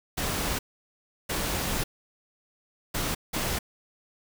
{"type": "noise bursts at uneven times", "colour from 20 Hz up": "pink", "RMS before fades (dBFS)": -29, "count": 4, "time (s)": [[0.17, 0.59], [1.29, 1.84], [2.94, 3.15], [3.33, 3.59]], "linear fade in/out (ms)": 10, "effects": []}